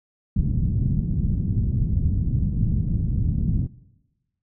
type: low-pass noise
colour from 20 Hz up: white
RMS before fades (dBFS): -22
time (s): 0.36-3.67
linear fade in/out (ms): 5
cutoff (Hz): 170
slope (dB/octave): 24
effects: noise-tail reverb RT60 1.0 s tail -19 dB re dry